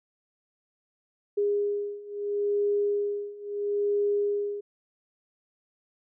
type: beating tone pair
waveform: sine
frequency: 408.6 / 409.35 Hz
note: G#4 / G#4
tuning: -28 / -25 cents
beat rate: 0.75 Hz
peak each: -29 / -27 dBFS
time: 1.37-4.61 s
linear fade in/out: 10 ms
effects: none